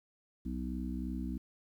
harmonic tone, 63 Hz, B1, 35 cents sharp, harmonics 1 / 3 / 4 / 5, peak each -39 / -40 / -40 / -44 dBFS, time 0.45-1.38 s, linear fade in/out 10 ms, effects 11-bit

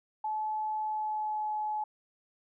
sine tone with pitch glide, 861 to 852.1 Hz, A5 to G#5, -38 to +44 cents, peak -30 dBFS, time 0.24-1.84 s, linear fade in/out 5 ms, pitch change -18 cents, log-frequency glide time 0.79-1.52 s, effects none

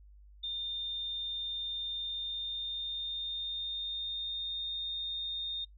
sine tone with pitch glide, 3620 to 3664 Hz, A7 to A#7, +48 to -31 cents, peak -34 dBFS, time 0.43-5.65 s, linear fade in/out 10 ms, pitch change +21 cents, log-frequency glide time 1.92-4.73 s, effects noise-tail reverb RT60 0.1 s tail -18 dB re dry + added 50 Hz sine -53 dBFS peak until 5.77 s

